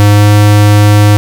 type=tone with pitch glide; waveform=square; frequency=103.2 to 103.92 Hz; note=G#2 to G#2; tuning=-10 to +2 cents; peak=-3 dBFS; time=0-1.17 s; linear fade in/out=0 ms; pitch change=+12 cents; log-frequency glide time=0.11-0.3 s; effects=none